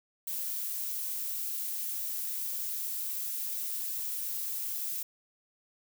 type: noise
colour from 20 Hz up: violet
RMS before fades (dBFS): -35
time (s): 0.27-5.03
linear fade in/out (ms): 5
effects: none